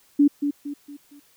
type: tone with echo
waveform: sine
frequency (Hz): 287.7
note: D4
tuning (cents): -36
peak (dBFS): -12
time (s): 0.19-0.28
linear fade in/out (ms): 10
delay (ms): 230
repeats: 4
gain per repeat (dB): -8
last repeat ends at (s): 1.2
effects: white hiss -59 dBFS RMS until 1.36 s